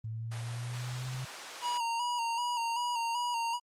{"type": "linear sweep", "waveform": "sine", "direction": "up", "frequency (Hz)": [110, 130.81], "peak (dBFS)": -35, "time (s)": [0.04, 1.25], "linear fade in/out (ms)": 5}
{"type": "high-pass noise", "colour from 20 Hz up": "pink", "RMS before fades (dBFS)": -45, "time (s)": [0.31, 1.78], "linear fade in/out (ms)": 10, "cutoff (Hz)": 680, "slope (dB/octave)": 12}
{"type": "tone with vibrato", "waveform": "square", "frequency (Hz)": 946, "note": "A#5", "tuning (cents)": 25, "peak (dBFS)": -31, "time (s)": [1.61, 3.6], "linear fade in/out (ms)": 50, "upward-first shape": "square", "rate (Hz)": 2.6, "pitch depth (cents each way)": 40}
{"effects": ["low-pass 9000 Hz 12 dB/octave", "Opus 32 kbps"]}